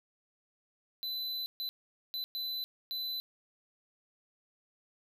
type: tone bursts at uneven times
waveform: square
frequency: 4011 Hz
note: B7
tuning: 26 cents sharp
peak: -35 dBFS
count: 5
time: 1.03-1.46 / 1.6-1.69 / 2.14-2.24 / 2.35-2.64 / 2.91-3.2 s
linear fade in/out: 0 ms
effects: none